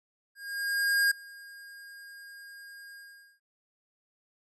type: tone with ADSR envelope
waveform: square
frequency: 1621 Hz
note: G#6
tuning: 42 cents flat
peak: -22 dBFS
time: 0.35-3.4 s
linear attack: 760 ms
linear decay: 7 ms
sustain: -24 dB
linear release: 450 ms
effects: resampled to 32000 Hz